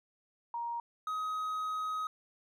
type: tone pair in turn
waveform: sine / triangle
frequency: 940 / 1262.7 Hz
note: A#5 / D#6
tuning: +14 / +25 cents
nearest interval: perfect fourth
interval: 511 cents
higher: second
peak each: -34 / -31 dBFS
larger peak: second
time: 0.54-0.8 / 1.07-2.07 s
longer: second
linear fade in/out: 2 ms
effects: none